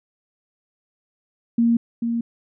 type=tone with echo; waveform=sine; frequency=233.1 Hz; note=A#3; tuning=in tune; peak=-14 dBFS; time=1.58-1.77 s; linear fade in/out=5 ms; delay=440 ms; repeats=1; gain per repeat=-6 dB; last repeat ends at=2.21 s; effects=none